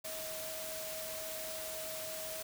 sine tone in noise, 635 Hz, D#5, 35 cents sharp, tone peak -44 dBFS, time 0.04-2.43 s, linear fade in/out 10 ms, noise white, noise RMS -43 dBFS, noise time 0.04-2.43 s, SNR -4 dB, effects none

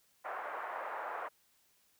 pink band-pass noise, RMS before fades -41 dBFS, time 0.24-1.29 s, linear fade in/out 20 ms, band 600 to 1600 Hz, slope 24 dB/octave, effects white hiss -71 dBFS RMS until 1.99 s

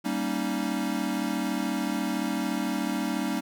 square chord, Eb dominant seventh, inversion first, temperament equal, 196 / 233.1 / 277.2 / 311.1 Hz, G3 / Bb3 / Db4 / Eb4, 0 / 0 / 0 / 0 cents, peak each -33 dBFS, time 0.04-3.41 s, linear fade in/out 20 ms, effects none

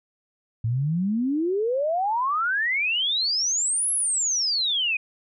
sine exponential two-way sweep, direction up then down, 108.4 to 11175 to 2442 Hz, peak -21 dBFS, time 0.64-4.97 s, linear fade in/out 5 ms, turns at 3.92 s, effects none

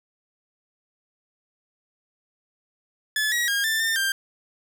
sawtooth tone with pitch steps, 1724 / 1909 / 1620 / 1775 / 1803 / 1585 Hz, A6 / A#6 / G#6 / A6 / A6 / G6, -36 / +41 / -43 / +15 / +42 / +19 cents, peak -18 dBFS, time 3.16-4.12 s, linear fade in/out 2 ms, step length 160 ms, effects none

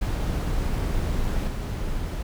brown noise with level steps, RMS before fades -25 / -28 dBFS, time 0.01-2.23 s, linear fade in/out 10 ms, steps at 1.47 s, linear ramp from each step 10 ms, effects none

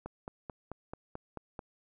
click train, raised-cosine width 1 ms, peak -26 dBFS, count 8, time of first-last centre 0.06-1.592 s, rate 4.57 Hz, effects none

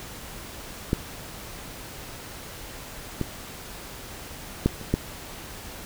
clicks, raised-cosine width 3 ms, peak -8 / -12 / -6 / -25 / -7 dBFS, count 5, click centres 0.931 / 3.213 / 4.66 / 4.813 / 4.94 s, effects pink hiss -40 dBFS RMS until 5.85 s

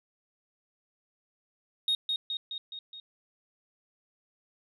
sine tone with echo, 3729 Hz, A#7, in tune, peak -22 dBFS, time 1.88-1.95 s, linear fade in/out 2 ms, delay 210 ms, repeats 5, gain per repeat -4 dB, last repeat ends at 3 s, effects tanh soft clip ceiling -22 dBFS

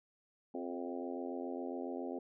harmonic tone with a mistuned harmonic, 87.31 Hz, F2, in tune, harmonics 3 / 4 / 5 / 6 / 7 / 8 / 9, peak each -42 / -44 / -46 / -48 / -49 / -50 / -51 dBFS, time 0.54-2.19 s, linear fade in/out 5 ms, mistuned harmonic 5, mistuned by -28 cents, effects none

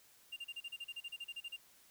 triangle tone bursts, 2794 Hz, F7, in tune, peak -40 dBFS, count 16, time 0.32-1.565 s, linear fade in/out 10 ms, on 45 ms, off 35 ms, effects white hiss -65 dBFS RMS until 1.9 s

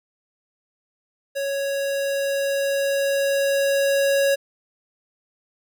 square tone with level ramp, 554.4 Hz, C#5, in tune, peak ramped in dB -24 to -17 dBFS, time 1.35-4.36 s, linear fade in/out 20 ms, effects none

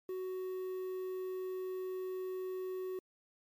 triangle tone with quantisation, 372 Hz, F#4, 9 cents sharp, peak -35 dBFS, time 0.09-2.99 s, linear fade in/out 2 ms, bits 10, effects MP3 96 kbps

